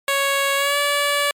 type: tone with pitch glide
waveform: 10% pulse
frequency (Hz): 554.4 to 575.3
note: C#5 to D5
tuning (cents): 0 to -36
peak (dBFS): -9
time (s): 0.08-1.31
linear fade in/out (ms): 2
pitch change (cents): +64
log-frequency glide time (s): 0.56-0.78
effects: MP3 96 kbps